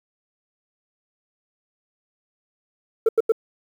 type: tone bursts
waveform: sine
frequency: 448.3 Hz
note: A4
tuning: 32 cents sharp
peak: -10 dBFS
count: 3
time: 3.06-3.321 s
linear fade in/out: 5 ms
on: 29 ms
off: 87 ms
effects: tanh soft clip ceiling -12 dBFS + 8-bit